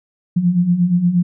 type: beating tone pair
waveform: sine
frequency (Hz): 170.2 / 178.7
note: F3 / F3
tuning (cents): -44 / +40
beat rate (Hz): 8.5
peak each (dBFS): -19 / -13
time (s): 0.36-1.23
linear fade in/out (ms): 10
effects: none